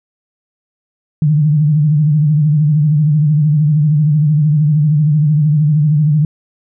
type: tone with vibrato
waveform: sine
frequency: 150.7 Hz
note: D3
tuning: 45 cents sharp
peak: -8 dBFS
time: 1.22-6.25 s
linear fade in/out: 2 ms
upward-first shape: sine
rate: 13 Hz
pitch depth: 82 cents each way
effects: none